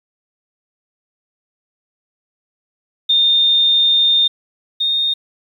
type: tone pair in turn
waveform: sine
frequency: 3636 / 3678 Hz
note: A#7 / A#7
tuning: -44 / -24 cents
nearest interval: unison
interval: 20 cents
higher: second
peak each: -10 / -14 dBFS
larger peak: first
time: 3.09-4.28 / 4.8-5.14 s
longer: first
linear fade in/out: 10 ms
effects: 8-bit